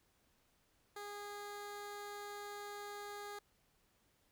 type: tone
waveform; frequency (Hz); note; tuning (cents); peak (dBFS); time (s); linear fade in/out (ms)
15% pulse; 410.3; G#4; -21; -39; 0.96-3.39; 5
effects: pink hiss -75 dBFS RMS until 4.31 s